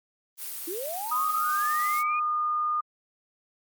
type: noise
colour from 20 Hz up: blue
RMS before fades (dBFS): -36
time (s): 0.37-2.04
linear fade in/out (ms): 50
type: linear sweep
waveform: sine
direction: up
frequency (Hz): 313 to 2489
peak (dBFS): -32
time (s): 0.67-2.2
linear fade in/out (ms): 10
type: tone with pitch glide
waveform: sine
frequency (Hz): 1244.5 to 1219.6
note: D#6 to D#6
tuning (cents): 0 to -35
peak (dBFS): -24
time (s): 1.11-2.81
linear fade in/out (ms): 10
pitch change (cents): -35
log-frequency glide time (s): 1.37-1.58
effects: Opus 32 kbps